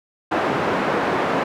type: band-pass noise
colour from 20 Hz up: pink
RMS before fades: -21 dBFS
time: 0.31-1.44 s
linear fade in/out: 10 ms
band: 280 to 1500 Hz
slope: 12 dB/octave
effects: none